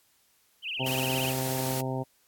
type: tone with vibrato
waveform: sine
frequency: 2794 Hz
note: F7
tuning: in tune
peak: -31 dBFS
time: 0.62-1.34 s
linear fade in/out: 50 ms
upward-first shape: triangle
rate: 17 Hz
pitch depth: 240 cents each way
type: harmonic tone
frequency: 130.81 Hz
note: C3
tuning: in tune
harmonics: 1 / 2 / 3 / 4 / 5 / 6 / 7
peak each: -32 / -35 / -37 / -38 / -39 / -40 / -40 dBFS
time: 0.79-2.04 s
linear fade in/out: 20 ms
type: noise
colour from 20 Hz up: white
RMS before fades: -35 dBFS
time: 0.86-1.81 s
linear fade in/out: 5 ms
effects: white hiss -66 dBFS RMS until 2.27 s + AAC 64 kbps